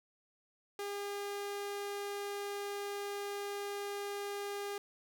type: tone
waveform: sawtooth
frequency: 404.5 Hz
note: G#4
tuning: 46 cents flat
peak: -34 dBFS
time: 0.79-4.78 s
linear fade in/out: 2 ms
effects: none